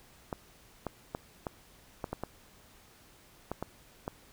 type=clicks; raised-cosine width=1 ms; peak=-20 dBFS; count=10; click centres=0.328 / 0.867 / 1.149 / 1.468 / 2.042 / 2.13 / 2.236 / 3.516 / 3.626 / 4.079 s; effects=pink hiss -59 dBFS RMS until 4.32 s